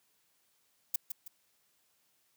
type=noise with echo; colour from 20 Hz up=violet; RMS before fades=-29 dBFS; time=0.94-0.96 s; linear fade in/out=5 ms; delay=160 ms; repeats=2; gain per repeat=-8 dB; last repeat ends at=1.28 s; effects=white hiss -73 dBFS RMS until 2.36 s + high-pass 80 Hz 12 dB/octave